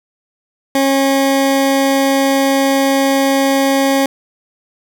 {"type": "tone", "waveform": "20% pulse", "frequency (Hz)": 272.5, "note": "C#4", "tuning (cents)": -29, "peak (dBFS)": -6, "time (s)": [0.75, 4.06], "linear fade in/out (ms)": 2, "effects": []}